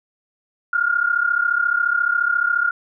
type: tone pair together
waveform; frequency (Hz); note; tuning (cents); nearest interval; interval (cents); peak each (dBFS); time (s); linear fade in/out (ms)
sine; 1396.9 / 1431.2; F6 / F6; 0 / +42; unison; 42; -19; 0.73-2.71; 5
effects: none